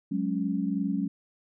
sine chord, F# suspended second, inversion none, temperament equal, 185 / 207.7 / 277.2 Hz, F#3 / G#3 / C#4, 0 / 0 / 0 cents, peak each -30 dBFS, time 0.11-1.08 s, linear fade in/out 10 ms, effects none

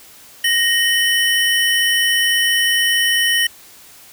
square tone pair together, 1864.7 / 3009 Hz, A#6 / F#7, 0 / +28 cents, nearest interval minor sixth, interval 828 cents, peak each -17 dBFS, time 0.44-3.47 s, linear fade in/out 5 ms, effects white hiss -43 dBFS RMS until 4.12 s

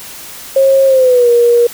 sine tone with pitch glide, 540 to 475.6 Hz, C#5 to A#4, -45 to +35 cents, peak -5 dBFS, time 0.56-1.67 s, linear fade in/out 5 ms, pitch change -220 cents, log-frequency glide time 0.86-1.3 s, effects white hiss -30 dBFS RMS until 1.73 s

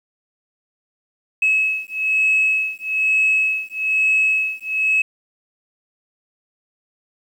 sine beating tone pair, 2577 / 2578.1 Hz, E7 / E7, -40 / -39 cents, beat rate 1.1 Hz, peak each -18 dBFS, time 1.42-5.02 s, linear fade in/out 5 ms, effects tanh soft clip ceiling -9 dBFS + 8-bit

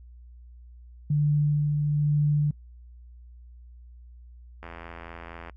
sine tone with tremolo, 147.7 Hz, D3, 10 cents sharp, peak -19 dBFS, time 1.1-2.51 s, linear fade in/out 5 ms, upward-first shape sine, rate 1.1 Hz, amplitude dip 30%
click train, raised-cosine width 0.5 ms, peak -25 dBFS, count 74, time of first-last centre 4.63-5.497 s, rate 84.2 Hz
effects noise-tail reverb RT60 0.1 s tail -25 dB re dry + added 60 Hz sine -45 dBFS peak until 5.56 s

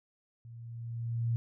sine tone with level ramp, 116.54 Hz, A#2, in tune, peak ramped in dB -46 to -26 dBFS, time 0.45-1.36 s, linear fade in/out 0 ms, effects none

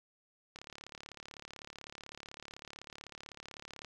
click train, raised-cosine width 0.2 ms, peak -29 dBFS, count 119, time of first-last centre 0.56-3.847 s, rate 35.9 Hz, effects 11-bit

